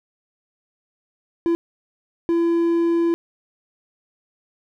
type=tone bursts at uneven times; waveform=triangle; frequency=337.4 Hz; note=E4; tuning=40 cents sharp; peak=-14 dBFS; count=2; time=1.46-1.55 / 2.29-3.14 s; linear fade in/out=0 ms; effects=none